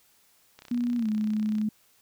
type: click train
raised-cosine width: 0.2 ms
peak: -29 dBFS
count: 34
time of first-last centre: 0.59-1.615 s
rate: 32.2 Hz
type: tone with pitch glide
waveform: sine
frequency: 241.6 to 214 Hz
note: B3 to A3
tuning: -38 to -48 cents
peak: -24 dBFS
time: 0.71-1.69 s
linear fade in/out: 5 ms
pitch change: -210 cents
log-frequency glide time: 0.97-1.08 s
effects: white hiss -63 dBFS RMS until 2.01 s